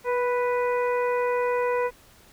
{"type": "harmonic tone with a mistuned harmonic", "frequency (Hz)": 493.9, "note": "B4", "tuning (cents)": 0, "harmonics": [1, 2, 3, 4, 5], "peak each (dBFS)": [-23, -28, -36, -36, -39], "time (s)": [0.04, 1.91], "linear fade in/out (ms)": 50, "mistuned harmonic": 1, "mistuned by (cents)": -18, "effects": ["pink hiss -54 dBFS RMS until 2.32 s"]}